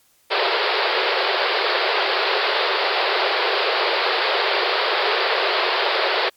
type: band-pass noise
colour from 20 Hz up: pink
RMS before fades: -20 dBFS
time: 0.3-6.3 s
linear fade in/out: 20 ms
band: 370 to 4800 Hz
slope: 96 dB/octave
effects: white hiss -59 dBFS RMS until 6.36 s + MP3 96 kbps